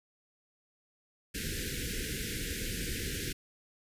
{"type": "band-stop noise", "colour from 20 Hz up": "pink", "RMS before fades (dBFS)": -36, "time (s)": [1.34, 3.33], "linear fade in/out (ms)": 10, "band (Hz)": [500, 1500], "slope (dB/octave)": 96, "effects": ["resampled to 32000 Hz"]}